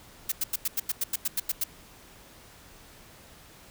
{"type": "noise bursts", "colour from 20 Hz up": "blue", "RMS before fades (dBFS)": -27, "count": 12, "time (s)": [0.29, 1.639], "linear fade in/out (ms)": 5, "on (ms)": 29, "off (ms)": 91, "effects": ["pink hiss -52 dBFS RMS until 3.7 s"]}